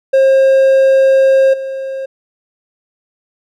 triangle tone with level steps, 535 Hz, C5, 38 cents sharp, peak -4 / -17 dBFS, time 0.13-2.06 s, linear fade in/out 10 ms, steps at 1.53 s, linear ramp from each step 10 ms, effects none

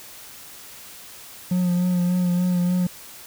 triangle tone with vibrato, 178.7 Hz, F3, 40 cents sharp, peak -16 dBFS, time 1.51-2.87 s, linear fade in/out 5 ms, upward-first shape sine, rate 3.4 Hz, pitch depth 25 cents each way, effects white hiss -42 dBFS RMS until 3.26 s

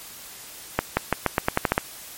accelerating click train, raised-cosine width 0.5 ms, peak -3 dBFS, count 10, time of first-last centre 0.79-1.779 s, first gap 180 ms, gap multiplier 0.87, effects white hiss -41 dBFS RMS until 2.17 s + MP3 64 kbps

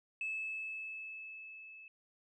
sine tone with level ramp, 2608 Hz, E7, 19 cents flat, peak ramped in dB -34 to -51 dBFS, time 0.21-1.88 s, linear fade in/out 2 ms, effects tanh soft clip ceiling -31 dBFS

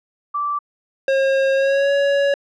sine tone, 1166 Hz, D6, 13 cents flat, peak -19 dBFS, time 0.34-0.59 s, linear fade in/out 10 ms
square tone with pitch glide, 539 to 561.6 Hz, C#5 to C#5, -49 to +22 cents, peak -15 dBFS, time 1.08-2.34 s, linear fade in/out 2 ms, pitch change +71 cents, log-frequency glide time 1.54-1.92 s
effects low-pass 3000 Hz 12 dB/octave

